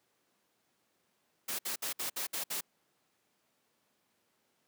white noise bursts, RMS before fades -36 dBFS, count 7, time 1.48-2.61 s, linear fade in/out 10 ms, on 110 ms, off 60 ms, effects pink hiss -75 dBFS RMS until 4.67 s + high-pass 200 Hz 12 dB/octave

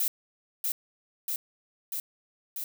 violet noise with echo, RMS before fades -27 dBFS, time 0-0.08 s, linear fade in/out 2 ms, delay 640 ms, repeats 4, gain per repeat -2 dB, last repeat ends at 2.64 s, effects none

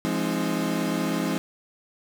35% pulse chord, F minor seventh, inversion none, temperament equal with one note detuned, 171.22 / 207.7 / 261.6 / 311.1 Hz, F3 / Ab3 / C4 / Eb4, -34 / 0 / 0 / 0 cents, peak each -28 dBFS, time 0.05-1.38 s, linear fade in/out 0 ms, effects none

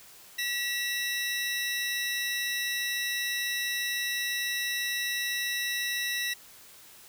25% pulse tone pair together, 1938 / 2700 Hz, B6 / E7, -33 / +41 cents, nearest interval tritone, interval 574 cents, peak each -26 / -32 dBFS, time 0.38-6.34 s, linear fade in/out 10 ms, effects white hiss -52 dBFS RMS until 7.08 s

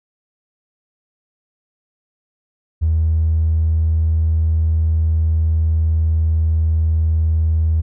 triangle tone with tanh clipping, 79.9 Hz, D#2, 47 cents sharp, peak -12 dBFS, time 2.81-7.82 s, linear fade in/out 20 ms, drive 1 dB, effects none

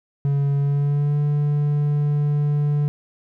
triangle tone with pitch glide, 140.9 to 146.54 Hz, C#3 to D3, +29 to -3 cents, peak -15 dBFS, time 0.25-2.88 s, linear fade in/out 0 ms, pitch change +68 cents, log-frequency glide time 0.58-1.18 s, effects none

